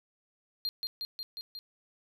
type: tone with echo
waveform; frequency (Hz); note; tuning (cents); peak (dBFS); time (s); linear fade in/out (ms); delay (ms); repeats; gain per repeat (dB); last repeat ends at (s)
triangle; 4200; C8; +6; -29; 0.65-0.69; 0; 180; 5; -2; 1.59
effects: none